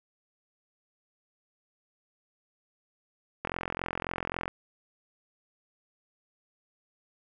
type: click train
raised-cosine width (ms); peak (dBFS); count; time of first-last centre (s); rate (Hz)
0.5; -16; 46; 3.45-4.48; 43.7
effects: none